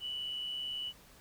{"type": "tone with amplitude modulation", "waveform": "sine", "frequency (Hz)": 2960, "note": "F#7", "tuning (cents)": 0, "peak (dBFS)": -33, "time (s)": [0, 0.93], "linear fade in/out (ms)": 50, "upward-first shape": "sine", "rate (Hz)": 138, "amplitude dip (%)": 45, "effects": ["tanh soft clip ceiling -30 dBFS", "pink hiss -59 dBFS RMS until 1.2 s"]}